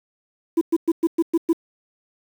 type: tone bursts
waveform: sine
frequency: 331.3 Hz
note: E4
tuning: 9 cents sharp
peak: -11 dBFS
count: 7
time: 0.57-1.531 s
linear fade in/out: 10 ms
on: 43 ms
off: 110 ms
effects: tanh soft clip ceiling -13 dBFS + 7-bit